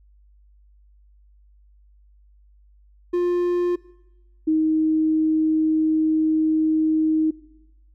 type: tone pair in turn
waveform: triangle / sine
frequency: 352.8 / 314.3 Hz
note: F4 / D#4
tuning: +18 / +18 cents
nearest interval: major second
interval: 200 cents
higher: first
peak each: -16 dBFS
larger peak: neither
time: 3.13-3.76 / 4.47-7.31 s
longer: second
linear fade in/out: 10 ms
effects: noise-tail reverb RT60 1.0 s tail -20 dB re dry + added 50 Hz sine -51 dBFS peak until 7.94 s